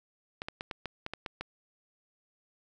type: clicks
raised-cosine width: 0.3 ms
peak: -20 dBFS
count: 9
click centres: 0.419 / 0.485 / 0.609 / 0.712 / 0.857 / 1.064 / 1.136 / 1.262 / 1.41 s
effects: none